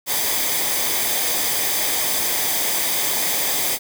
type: noise with comb filter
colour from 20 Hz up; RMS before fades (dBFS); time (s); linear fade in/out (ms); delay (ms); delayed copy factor
white; -21; 0.06-3.79; 50; 0.72; -0.55
effects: none